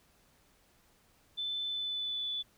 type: tone with pitch glide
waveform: sine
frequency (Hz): 3520 to 3470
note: A7 to A7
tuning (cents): 0 to -25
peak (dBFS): -33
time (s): 1.37-2.43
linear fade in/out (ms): 20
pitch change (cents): -25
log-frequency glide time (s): 1.65-2.29
effects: pink hiss -67 dBFS RMS until 2.57 s